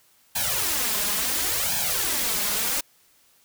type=noise with flanger; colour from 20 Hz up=white; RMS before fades=-25 dBFS; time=0.35-2.81 s; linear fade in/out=10 ms; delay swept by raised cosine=1.2 to 4.9 ms; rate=0.71 Hz; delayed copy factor=+0.85; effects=white hiss -60 dBFS RMS until 3.44 s